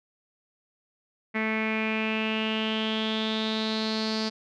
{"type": "tone with low-pass filter sweep", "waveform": "sawtooth", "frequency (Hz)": 219.1, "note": "A3", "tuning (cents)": -7, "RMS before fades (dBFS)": -28, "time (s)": [1.34, 4.3], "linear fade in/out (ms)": 20, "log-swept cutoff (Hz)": [2100, 4700], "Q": 7, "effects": []}